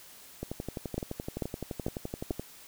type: two click trains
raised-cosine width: 2 ms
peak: -21 / -17 dBFS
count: 24 / 4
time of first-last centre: 0.43-2.396 / 0.98-2.307 s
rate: 11.7 / 2.26 Hz
effects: white hiss -52 dBFS RMS until 2.67 s